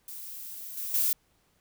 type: noise with level steps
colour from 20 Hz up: violet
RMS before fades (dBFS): -41 / -35 / -26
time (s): 0.08-1.13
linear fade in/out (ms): 2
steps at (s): 0.77 / 0.94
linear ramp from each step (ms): 2
effects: pink hiss -69 dBFS RMS until 1.6 s